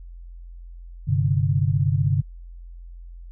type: chord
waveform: sine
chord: G suspended fourth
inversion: none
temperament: equal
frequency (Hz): 98 / 130.81 / 146.83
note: G2 / C3 / D3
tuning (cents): 0 / 0 / 0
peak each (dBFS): -22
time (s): 1.07-2.22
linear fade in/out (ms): 20
effects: added 43 Hz sine -37 dBFS peak until 3.31 s